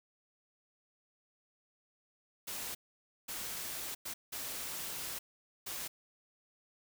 white noise bursts at uneven times, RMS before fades -41 dBFS, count 5, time 2.47-2.75 / 3.28-3.95 / 4.05-4.14 / 4.32-5.19 / 5.66-5.88 s, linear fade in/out 10 ms, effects none

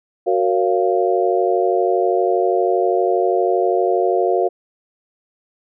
sine chord, Gb major seventh, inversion none, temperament just, 370 / 462.5 / 555 / 693.7 Hz, Gb4 / Bb4 / Db5 / F5, 0 / -14 / +2 / -12 cents, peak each -18 / -20 / -23 / -19 dBFS, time 0.26-4.49 s, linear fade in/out 20 ms, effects none

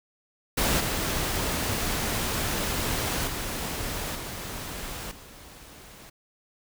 pink noise with level steps, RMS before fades -24 / -28 / -32 / -36 / -47 dBFS, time 0.57-6.1 s, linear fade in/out 10 ms, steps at 0.8 / 3.27 / 4.15 / 5.11 s, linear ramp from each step 5 ms, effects none

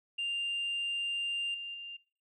sine tone with level steps, 2794 Hz, F7, in tune, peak -30 / -38 / -41 dBFS, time 0.18-1.97 s, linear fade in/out 10 ms, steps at 1.54 / 1.74 s, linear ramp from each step 5 ms, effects noise-tail reverb RT60 0.5 s tail -24 dB re dry + tanh soft clip ceiling -29 dBFS

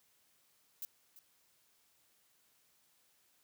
violet noise with echo, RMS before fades -42 dBFS, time 0.82-0.85 s, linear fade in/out 0 ms, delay 340 ms, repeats 1, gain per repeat -15 dB, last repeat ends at 1.19 s, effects white hiss -72 dBFS RMS until 3.43 s + high-pass 60 Hz 12 dB/octave

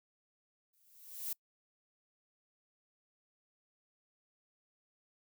violet noise with exponential growth, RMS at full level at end -36 dBFS, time 0.73-1.33 s, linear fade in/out 5 ms, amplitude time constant 130 ms, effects noise-tail reverb RT60 0.1 s tail -25 dB re dry

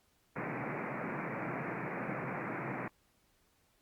pink band-pass noise, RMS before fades -39 dBFS, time 0.36-2.88 s, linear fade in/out 2 ms, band 120 to 2400 Hz, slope 96 dB/octave, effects pink hiss -72 dBFS RMS until 3.81 s + Opus 48 kbps

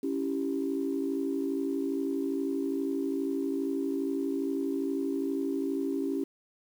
sine chord, C# diminished, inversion none, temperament equal, 277.2 / 329.6 / 392 Hz, C#4 / E4 / G4, 0 / 0 / 0 cents, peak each -30 / -34 / -33 dBFS, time 0.03-6.24 s, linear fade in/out 5 ms, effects tanh soft clip ceiling -19 dBFS + 9-bit

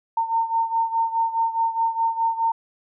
sine beating tone pair, 909 / 913.8 Hz, A#5 / A#5, -44 / -35 cents, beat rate 4.8 Hz, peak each -21 / -25 dBFS, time 0.17-2.52 s, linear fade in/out 5 ms, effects none

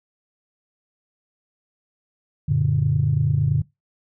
sine chord, Gb augmented, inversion none, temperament just, 92.5 / 115.62 / 144.53 Hz, Gb2 / Bb2 / D3, 0 / -14 / -27 cents, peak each -24 / -22 / -18 dBFS, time 2.48-3.62 s, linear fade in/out 10 ms, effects noise-tail reverb RT60 0.2 s tail -21 dB re dry + tanh soft clip ceiling -8 dBFS

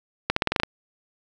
accelerating click train, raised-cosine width 0.3 ms, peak -4 dBFS, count 8, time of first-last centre 0.3-0.634 s, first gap 64 ms, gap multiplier 0.9, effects none

